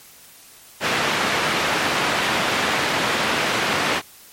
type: band-pass noise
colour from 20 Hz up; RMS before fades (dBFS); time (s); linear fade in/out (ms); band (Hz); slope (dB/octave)
white; -21; 0.8-4.02; 50; 130 to 2400; 12
effects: white hiss -46 dBFS RMS until 4.32 s + MP3 64 kbps